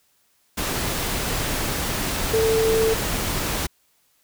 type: tone in noise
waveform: sine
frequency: 445.2 Hz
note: A4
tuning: 20 cents sharp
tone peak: -17 dBFS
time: 2.33-2.94 s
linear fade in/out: 10 ms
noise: pink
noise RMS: -25 dBFS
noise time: 0.57-3.67 s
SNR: +5 dB
effects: white hiss -64 dBFS RMS until 4.23 s